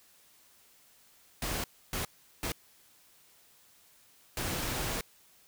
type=noise bursts at uneven times; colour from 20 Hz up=pink; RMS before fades=-34 dBFS; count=4; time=1.42-1.64 / 1.93-2.05 / 2.43-2.52 / 4.37-5.01 s; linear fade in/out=2 ms; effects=white hiss -62 dBFS RMS until 5.47 s